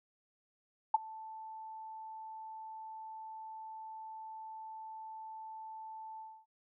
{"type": "tone with ADSR envelope", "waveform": "sine", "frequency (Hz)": 880, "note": "A5", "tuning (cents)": 0, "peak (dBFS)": -20, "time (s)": [0.94, 6.46], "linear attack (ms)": 5, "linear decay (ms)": 21, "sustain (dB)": -24, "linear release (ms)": 270, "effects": []}